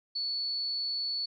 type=tone; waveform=sine; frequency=4435 Hz; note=C#8; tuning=in tune; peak=-30 dBFS; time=0.15-1.26 s; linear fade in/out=10 ms; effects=none